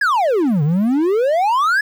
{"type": "exponential two-way sweep", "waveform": "triangle", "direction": "down then up", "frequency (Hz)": [1733, 140.8, 1733], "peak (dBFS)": -11, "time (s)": [0.01, 1.81], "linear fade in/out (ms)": 5, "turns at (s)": 0.63, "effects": ["8-bit"]}